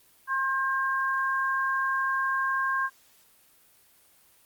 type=tone pair together; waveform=sine; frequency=1067.9 / 1600 Hz; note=C6 / G6; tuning=+35 / +35 cents; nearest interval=perfect fifth; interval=700 cents; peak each=-27 dBFS; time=0.27-2.9 s; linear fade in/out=50 ms; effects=white hiss -60 dBFS RMS until 4.45 s + Opus 32 kbps